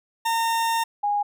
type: tone pair in turn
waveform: 40% pulse / sine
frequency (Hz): 914 / 821.9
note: A#5 / G#5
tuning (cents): -34 / -18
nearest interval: major second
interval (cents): 184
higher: first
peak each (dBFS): -20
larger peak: neither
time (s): 0.25-0.84 / 1.03-1.23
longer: first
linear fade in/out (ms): 10
effects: none